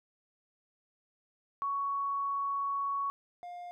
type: tone pair in turn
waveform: sine / triangle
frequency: 1116 / 706.5 Hz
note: C#6 / F5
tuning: +11 / +20 cents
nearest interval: minor sixth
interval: 791 cents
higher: first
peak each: -30 / -39 dBFS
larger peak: first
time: 1.62-3.1 / 3.43-3.71 s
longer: first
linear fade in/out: 0 ms
effects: none